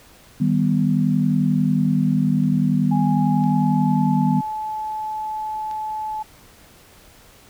sine chord, Eb augmented, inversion none, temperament equal, 155.56 / 196 / 246.9 Hz, Eb3 / G3 / B3, 0 / 0 / 0 cents, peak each -20 dBFS, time 0.4-4.41 s, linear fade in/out 10 ms
clicks, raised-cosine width 0.2 ms, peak -32 / -27 / -34 / -25 dBFS, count 4, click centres 2.437 / 3.439 / 4.92 / 5.712 s
sine tone with pitch glide, 830.6 to 862.9 Hz, G#5 to A5, 0 to -34 cents, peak -24 dBFS, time 2.91-6.23 s, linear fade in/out 10 ms, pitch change +66 cents, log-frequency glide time 3.3-4.01 s
effects pink hiss -49 dBFS RMS until 7.49 s

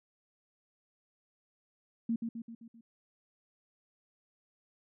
sine tone with echo, 230 Hz, A#3, 23 cents flat, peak -28 dBFS, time 2.09-2.16 s, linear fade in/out 5 ms, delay 130 ms, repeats 5, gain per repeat -5 dB, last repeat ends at 2.81 s, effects none

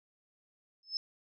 sine tone with exponential growth, 5230 Hz, E8, 15 cents flat, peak -27 dBFS, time 0.83-0.97 s, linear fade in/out 1 ms, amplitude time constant 29 ms, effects none

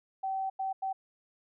sine tone bursts at uneven times, 769 Hz, G5, 33 cents flat, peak -30 dBFS, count 3, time 0.23-0.5 / 0.59-0.73 / 0.82-0.93 s, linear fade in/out 10 ms, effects none

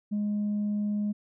sine tone, 207.7 Hz, G#3, in tune, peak -24 dBFS, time 0.11-1.13 s, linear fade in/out 20 ms, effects tanh soft clip ceiling -24 dBFS

